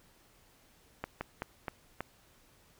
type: slowing click train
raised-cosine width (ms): 0.5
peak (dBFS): -20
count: 5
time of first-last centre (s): 1.04-2.006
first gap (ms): 170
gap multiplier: 1.24
effects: pink hiss -64 dBFS RMS until 2.79 s